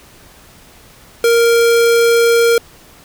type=tone; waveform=square; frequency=466.2 Hz; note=A#4; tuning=in tune; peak=-9 dBFS; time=1.24-2.58 s; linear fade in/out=2 ms; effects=pink hiss -43 dBFS RMS until 3.04 s